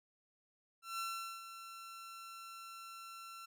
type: tone with ADSR envelope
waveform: sawtooth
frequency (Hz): 1350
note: E6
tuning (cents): +41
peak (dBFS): -34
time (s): 0.82-3.46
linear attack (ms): 170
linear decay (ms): 420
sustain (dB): -11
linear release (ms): 11
effects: none

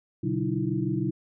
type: tone cluster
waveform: sine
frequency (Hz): 123.5 / 143.5 / 188.7 / 307.4 / 334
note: B2 / D3 / F#3 / D#4 / E4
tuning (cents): 0 / -40 / +34 / -21 / +23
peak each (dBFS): -31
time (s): 0.23-1.11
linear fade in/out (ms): 10
effects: none

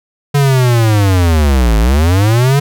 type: linear two-way sweep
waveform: square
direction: down then up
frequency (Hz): 144.6 to 51.91 to 144.6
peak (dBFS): -8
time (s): 0.34-2.6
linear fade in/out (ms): 10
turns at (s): 1.78
effects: none

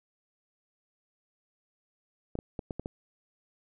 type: clicks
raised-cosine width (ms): 2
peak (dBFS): -21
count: 6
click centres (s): 2.354 / 2.389 / 2.592 / 2.708 / 2.796 / 2.859
effects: none

